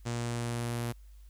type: tone with low-pass filter sweep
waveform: sawtooth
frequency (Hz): 118.7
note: A#2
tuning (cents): +32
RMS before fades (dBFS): -34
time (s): 0.05-0.93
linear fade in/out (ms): 20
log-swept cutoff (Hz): 7500 to 12000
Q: 2.2
effects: added 50 Hz sine -49 dBFS peak until 1.29 s + white hiss -69 dBFS RMS until 1.29 s